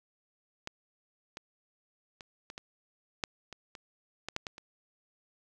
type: clicks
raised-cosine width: 0.2 ms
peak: -20 / -24 / -28 / -26 / -24 / -13 / -26 / -28 / -19 / -15 / -20 / -29 dBFS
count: 12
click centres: 0.674 / 1.371 / 2.208 / 2.501 / 2.579 / 3.238 / 3.527 / 3.752 / 4.286 / 4.364 / 4.468 / 4.581 s
effects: none